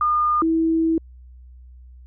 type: tone pair in turn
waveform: sine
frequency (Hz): 1215 / 325.4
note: D#6 / E4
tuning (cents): -42 / -22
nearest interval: octave + major seventh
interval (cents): 2280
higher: first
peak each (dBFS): -16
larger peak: neither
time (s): 0.01-0.42 / 0.42-0.98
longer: second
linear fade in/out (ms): 2
effects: added 62 Hz sine -41 dBFS peak until 2.06 s